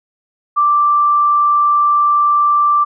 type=tone; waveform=sine; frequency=1174.7 Hz; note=D6; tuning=in tune; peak=-9 dBFS; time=0.56-2.85 s; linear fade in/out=20 ms; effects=none